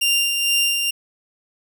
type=tone with tremolo; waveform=sawtooth; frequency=2788 Hz; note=F7; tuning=4 cents flat; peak=-12 dBFS; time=0.01-0.91 s; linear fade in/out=10 ms; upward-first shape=sine; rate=2.2 Hz; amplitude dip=40%; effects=none